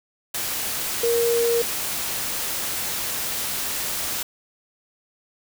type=tone in noise; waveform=sine; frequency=468.2 Hz; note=A#4; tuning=8 cents sharp; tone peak=-18 dBFS; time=1.03-1.62 s; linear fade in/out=5 ms; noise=white; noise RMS=-27 dBFS; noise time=0.34-4.23 s; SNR=+6 dB; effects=none